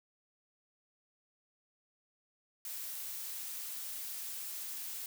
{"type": "noise", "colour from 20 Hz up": "blue", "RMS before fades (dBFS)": -42, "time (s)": [2.65, 5.06], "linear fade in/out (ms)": 2, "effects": []}